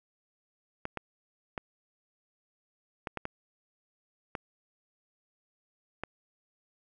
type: clicks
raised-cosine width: 0.5 ms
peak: -19 dBFS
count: 8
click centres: 0.854 / 0.973 / 1.578 / 3.072 / 3.173 / 3.254 / 4.352 / 6.036 s
effects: none